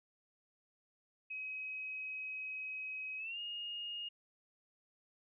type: tone with pitch glide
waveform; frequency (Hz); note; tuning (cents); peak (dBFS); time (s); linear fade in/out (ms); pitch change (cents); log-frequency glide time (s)
sine; 2539 to 2850; D#7 to F7; +34 to +34; -40; 1.3-4.09; 10; +200; 3.18-3.39
effects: none